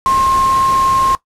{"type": "tone in noise", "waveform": "sine", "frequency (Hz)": 1066, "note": "C6", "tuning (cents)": 32, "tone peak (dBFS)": -10, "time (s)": [0.06, 1.15], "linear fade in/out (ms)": 0, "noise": "pink", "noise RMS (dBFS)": -25, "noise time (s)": [0.06, 1.15], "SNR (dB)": 12, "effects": ["noise-tail reverb RT60 0.1 s tail -17 dB re dry", "low-pass 11000 Hz 12 dB/octave"]}